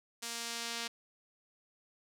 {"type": "tone with band-pass filter sweep", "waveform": "sawtooth", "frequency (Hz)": 233.1, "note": "A#3", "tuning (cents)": 0, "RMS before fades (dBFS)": -40, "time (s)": [0.22, 0.88], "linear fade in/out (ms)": 10, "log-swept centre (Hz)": [7000, 4400], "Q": 0.91, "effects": []}